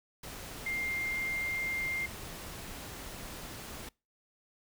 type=tone in noise; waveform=sine; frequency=2107 Hz; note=C7; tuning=12 cents sharp; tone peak=-32 dBFS; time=0.66-2.06 s; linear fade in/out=5 ms; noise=pink; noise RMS=-44 dBFS; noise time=0.23-3.89 s; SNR=+9 dB; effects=noise-tail reverb RT60 0.3 s tail -26 dB re dry